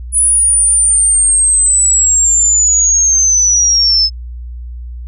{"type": "linear sweep", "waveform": "sine", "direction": "down", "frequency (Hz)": [9956, 5190], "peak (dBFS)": -7, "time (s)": [0.12, 4.1], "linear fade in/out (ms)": 50, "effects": ["added 60 Hz sine -23 dBFS peak until 5.07 s"]}